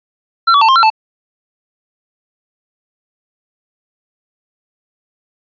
square tone with pitch steps, 1355 / 1140 / 893 / 1059 / 1360 / 879 Hz, E6 / C#6 / A5 / C6 / F6 / A5, +47 / +48 / +25 / +21 / -46 / -2 cents, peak -7 dBFS, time 0.47-0.902 s, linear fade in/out 10 ms, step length 72 ms, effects resampled to 11025 Hz

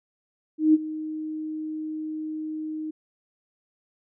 sine tone with ADSR envelope, 311.1 Hz, D#4, in tune, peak -12 dBFS, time 0.58-2.91 s, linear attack 160 ms, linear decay 30 ms, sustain -17 dB, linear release 9 ms, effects none

